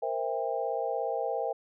sine chord, C dominant seventh, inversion third, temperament equal with one note detuned, 466.2 / 523.3 / 659.3 / 799.5 Hz, Bb4 / C5 / E5 / G5, 0 / 0 / 0 / +34 cents, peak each -34 dBFS, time 0.02-1.53 s, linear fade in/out 10 ms, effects none

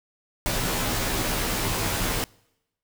pink noise with comb filter, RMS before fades -26 dBFS, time 0.46-2.24 s, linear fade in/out 0 ms, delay 14 ms, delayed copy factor -1, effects noise-tail reverb RT60 0.9 s tail -26 dB re dry

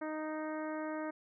harmonic tone, 310.1 Hz, D#4, 6 cents flat, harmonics 1 / 2 / 3 / 4 / 5 / 6 / 7, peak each -39 / -41 / -46 / -48 / -49 / -52 / -56 dBFS, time 0.01-1.11 s, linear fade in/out 10 ms, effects none

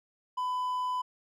triangle tone, 1002 Hz, B5, 25 cents sharp, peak -27 dBFS, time 0.37-1.02 s, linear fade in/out 10 ms, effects none

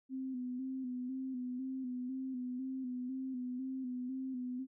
sine tone with vibrato, 256.2 Hz, C4, 36 cents flat, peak -37 dBFS, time 0.09-4.67 s, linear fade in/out 50 ms, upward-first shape square, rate 2 Hz, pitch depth 44 cents each way, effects none

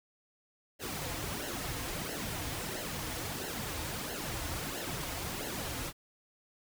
pink noise with flanger, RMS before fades -38 dBFS, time 0.79-5.93 s, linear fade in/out 50 ms, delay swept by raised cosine 0.83 to 5.23 ms, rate 1.5 Hz, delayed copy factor -0.7, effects none

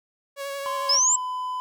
sawtooth tone with vibrato, 557 Hz, C#5, 8 cents sharp, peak -26 dBFS, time 0.36-1 s, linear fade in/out 50 ms, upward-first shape sine, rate 11 Hz, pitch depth 17 cents each way
triangle tone with pitch glide, 1038 to 1006.7 Hz, C6 to B5, -14 to +33 cents, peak -25 dBFS, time 0.66-1.6 s, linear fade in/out 0 ms, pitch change -53 cents, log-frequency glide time 0.84-1.18 s
sine exponential sweep, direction up, 4978 to 7700 Hz, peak -17 dBFS, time 0.89-1.16 s, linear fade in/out 5 ms
effects none

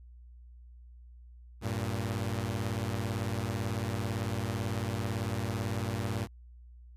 sawtooth beating tone pair, 97.1 / 115.1 Hz, G2 / A#2, -16 / -22 cents, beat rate 18 Hz, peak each -30 dBFS, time 1.61-6.28 s, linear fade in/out 50 ms, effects added 60 Hz sine -49 dBFS peak until 6.96 s + resampled to 32000 Hz

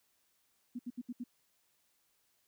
sine tone bursts, 244.1 Hz, B3, 20 cents flat, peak -37 dBFS, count 5, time 0.75-1.24 s, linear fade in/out 10 ms, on 42 ms, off 70 ms, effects white hiss -75 dBFS RMS until 2.47 s

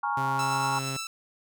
sine chord, Bb minor seventh, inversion third, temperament equal with one note detuned, 830.6 / 932.3 / 1105.5 / 1396.9 Hz, Ab5 / Bb5 / Db6 / F6, 0 / 0 / -5 / 0 cents, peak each -30 / -31 / -31 / -33 dBFS, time 0.03-0.79 s, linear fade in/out 5 ms
sawtooth tone with pitch glide, 133.7 to 134.55 Hz, C3 to C3, +38 to +49 cents, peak -28 dBFS, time 0.17-0.97 s, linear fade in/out 5 ms, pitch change +11 cents, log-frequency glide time 0.28-0.45 s
10% pulse tone with tremolo, 1325 Hz, E6, 9 cents sharp, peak -23 dBFS, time 0.39-1.07 s, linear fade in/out 2 ms, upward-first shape triangle, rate 8.7 Hz, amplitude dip 35%
effects none

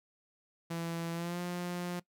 sawtooth tone with pitch glide, 167.5 to 176.64 Hz, E3 to F3, +28 to +20 cents, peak -31 dBFS, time 0.7-2 s, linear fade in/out 10 ms, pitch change +92 cents, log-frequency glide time 1.13-1.4 s, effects noise-tail reverb RT60 0.1 s tail -20 dB re dry

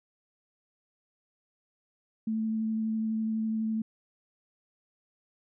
sine tone with vibrato, 220.5 Hz, A3, 4 cents sharp, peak -27 dBFS, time 2.27-3.82 s, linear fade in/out 5 ms, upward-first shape sine, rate 12 Hz, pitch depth 11 cents each way, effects none

